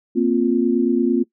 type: chord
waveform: sine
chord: Bb suspended second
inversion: none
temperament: just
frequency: 233.1 / 262.2 / 349.6 Hz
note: Bb3 / C4 / F4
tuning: 0 / +4 / +2 cents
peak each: -19 dBFS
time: 0.15-1.24 s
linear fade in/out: 20 ms
effects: noise-tail reverb RT60 0.1 s tail -20 dB re dry